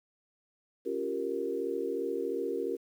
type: chord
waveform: sine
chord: G half-diminished seventh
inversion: second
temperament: equal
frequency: 277.2 / 349.2 / 392 / 466.2 Hz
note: Db4 / F4 / G4 / Bb4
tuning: 0 / 0 / 0 / 0 cents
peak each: -39 / -37 / -35 / -34 dBFS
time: 0.85-2.77 s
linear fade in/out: 20 ms
effects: 10-bit